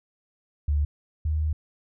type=tone pair in turn; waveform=sine; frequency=73.1 / 77.2 Hz; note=D2 / D#2; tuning=-7 / -13 cents; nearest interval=minor second; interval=94 cents; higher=second; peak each=-20 / -22 dBFS; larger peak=first; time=0.68-0.85 / 1.25-1.53 s; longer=second; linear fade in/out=5 ms; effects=none